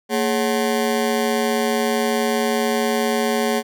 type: ring-modulated tone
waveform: 25% pulse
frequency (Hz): 324.6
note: E4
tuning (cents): -27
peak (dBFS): -11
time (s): 0.09-3.63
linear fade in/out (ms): 50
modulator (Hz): 94.9
effects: none